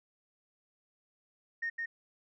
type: tone with echo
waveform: sine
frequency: 1847 Hz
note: A#6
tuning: 16 cents flat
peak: -31 dBFS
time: 1.62-1.7 s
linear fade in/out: 10 ms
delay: 160 ms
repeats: 1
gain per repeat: -2 dB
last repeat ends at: 1.86 s
effects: tanh soft clip ceiling -27 dBFS

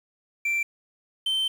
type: tone pair in turn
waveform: triangle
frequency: 2349 / 3099 Hz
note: D7 / G7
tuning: 0 / -21 cents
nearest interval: perfect fourth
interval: 479 cents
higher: second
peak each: -21 dBFS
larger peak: neither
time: 0.45-0.63 / 1.26-1.48 s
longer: second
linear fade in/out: 5 ms
effects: 8-bit

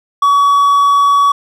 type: tone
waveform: triangle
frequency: 1132 Hz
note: C#6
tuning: 36 cents sharp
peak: -5 dBFS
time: 0.22-1.32 s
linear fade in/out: 5 ms
effects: none

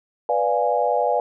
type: chord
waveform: sine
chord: B diminished seventh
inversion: none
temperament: equal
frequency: 493.9 / 587.3 / 698.5 / 830.6 Hz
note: B4 / D5 / F5 / Ab5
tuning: 0 / 0 / 0 / 0 cents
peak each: -23 dBFS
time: 0.29-1.2 s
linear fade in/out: 2 ms
effects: none

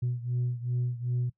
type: beating tone pair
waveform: sine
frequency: 122.1 / 124.7 Hz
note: B2 / B2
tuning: -19 / +17 cents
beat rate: 2.6 Hz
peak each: -28 / -31 dBFS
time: 0.02-1.3 s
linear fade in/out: 10 ms
effects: noise-tail reverb RT60 0.1 s tail -20 dB re dry + tanh soft clip ceiling -23 dBFS

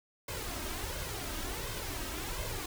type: noise with flanger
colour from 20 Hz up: pink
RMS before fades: -38 dBFS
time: 0.28-2.66 s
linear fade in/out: 5 ms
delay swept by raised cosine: 1.9 to 3.2 ms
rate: 1.4 Hz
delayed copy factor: +0.6
effects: none

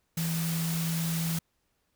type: tone in noise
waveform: sine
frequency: 164.81 Hz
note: E3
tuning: in tune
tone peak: -28 dBFS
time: 0.17-1.39 s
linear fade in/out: 5 ms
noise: white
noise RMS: -36 dBFS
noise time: 0.17-1.39 s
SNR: +5 dB
effects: pink hiss -75 dBFS RMS until 1.95 s

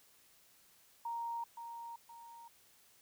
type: tone with echo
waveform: sine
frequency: 932.3 Hz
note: A#5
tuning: in tune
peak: -37 dBFS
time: 1.05-1.44 s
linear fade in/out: 5 ms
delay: 520 ms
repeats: 2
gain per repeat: -7 dB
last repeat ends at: 2.48 s
effects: white hiss -66 dBFS RMS until 3.01 s

